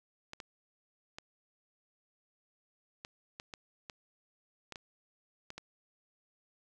clicks, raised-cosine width 0.2 ms, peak -26 dBFS, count 11, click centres 0.334 / 0.402 / 1.185 / 3.049 / 3.399 / 3.538 / 3.898 / 4.723 / 4.758 / 5.504 / 5.58 s, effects none

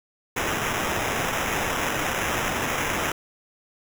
blue noise with sample-and-hold, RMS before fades -26 dBFS, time 0.36-3.12 s, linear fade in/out 5 ms, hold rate 4410 Hz, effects none

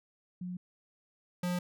sine / square tone pair in turn, 180.1 / 178.03 Hz, F#3 / F3, -46 / +34 cents, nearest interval unison, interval 20 cents, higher first, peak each -36 / -31 dBFS, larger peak second, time 0.41-0.57 / 1.43-1.59 s, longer neither, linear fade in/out 5 ms, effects none

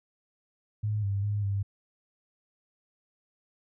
sine tone with pitch steps, 106 / 99.3 / 103.3 / 99.4 Hz, G#2 / G2 / G#2 / G2, +36 / +23 / -9 / +25 cents, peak -26 dBFS, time 0.83-1.63 s, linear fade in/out 10 ms, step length 200 ms, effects none

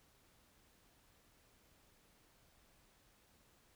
silence, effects pink hiss -70 dBFS RMS until 3.75 s

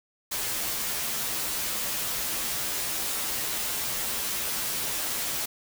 white noise with comb filter, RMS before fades -30 dBFS, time 0.31-5.46 s, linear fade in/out 10 ms, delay 11 ms, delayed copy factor -0.8, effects none

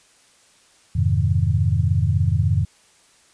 sine chord, F minor seventh, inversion none, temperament equal, 87.31 / 103.83 / 130.81 / 155.56 Hz, F2 / Ab2 / C3 / Eb3, 0 / 0 / 0 / 0 cents, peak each -20 / -20 / -23 / -24 dBFS, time 0.95-2.65 s, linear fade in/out 10 ms, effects white hiss -55 dBFS RMS until 3.33 s + resampled to 22050 Hz

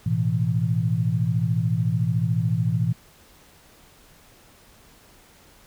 sine chord, A suspended second, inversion none, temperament just, 110 / 123.75 / 165 Hz, A2 / B2 / E3, 0 / +4 / +2 cents, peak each -24 dBFS, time 0.06-2.93 s, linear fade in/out 5 ms, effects pink hiss -53 dBFS RMS until 5.66 s

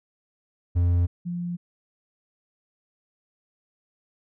triangle / sine tone pair in turn, 87.31 / 174.62 Hz, F2 / F3, 0 / 0 cents, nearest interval octave, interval 1200 cents, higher second, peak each -16 / -27 dBFS, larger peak first, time 0.75-1.07 / 1.25-1.57 s, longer neither, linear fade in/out 20 ms, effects none

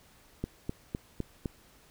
click train, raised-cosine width 3 ms, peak -19 dBFS, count 5, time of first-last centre 0.44-1.458 s, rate 3.93 Hz, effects pink hiss -60 dBFS RMS until 1.9 s

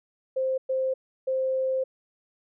sine tone bursts at uneven times, 524 Hz, C5, 2 cents sharp, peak -23 dBFS, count 3, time 0.36-0.58 / 0.69-0.94 / 1.27-1.84 s, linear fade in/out 10 ms, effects none

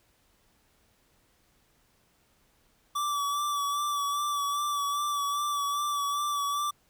square tone with vibrato, 1156 Hz, D6, 28 cents flat, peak -28 dBFS, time 2.95-6.71 s, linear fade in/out 10 ms, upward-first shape sine, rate 2.5 Hz, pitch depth 31 cents each way, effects pink hiss -67 dBFS RMS until 6.89 s

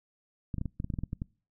clicks, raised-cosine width 5 ms, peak -21 dBFS, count 12, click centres 0.542 / 0.583 / 0.614 / 0.657 / 0.801 / 0.844 / 0.902 / 0.939 / 0.988 / 1.036 / 1.131 / 1.219 s, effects noise-tail reverb RT60 0.4 s tail -25 dB re dry

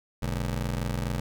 25% pulse ring-modulated tone, 87.31 Hz, F2, in tune, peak -21 dBFS, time 0.22-1.2 s, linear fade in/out 5 ms, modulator 31.5 Hz, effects none

